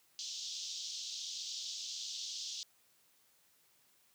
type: band-pass noise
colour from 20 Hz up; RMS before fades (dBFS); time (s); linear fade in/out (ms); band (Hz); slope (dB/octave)
white; -43; 0.19-2.63; 0; 3200 to 6400; 48
effects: white hiss -70 dBFS RMS until 4.14 s + high-pass 80 Hz 12 dB/octave